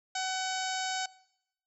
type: harmonic tone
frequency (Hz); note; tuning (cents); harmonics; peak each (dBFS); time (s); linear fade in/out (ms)
753; F#5; +30; 1 / 2 / 3 / 4 / 5 / 6 / 7 / 8 / 9 / 10; -34 / -38 / -43 / -42 / -42 / -43 / -43 / -45 / -44 / -44; 0.15-1.06; 5
effects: noise-tail reverb RT60 0.8 s tail -22 dB re dry